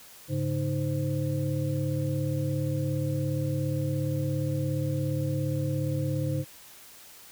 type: tone cluster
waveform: sine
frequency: 104.7 / 141.9 / 311.2 / 520 Hz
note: G#2 / C#3 / D#4 / C5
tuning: +15 / +41 / 0 / -11 cents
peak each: -32 / -28 / -34 / -35 dBFS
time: 0.28-6.45 s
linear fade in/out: 50 ms
effects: white hiss -50 dBFS RMS until 7.31 s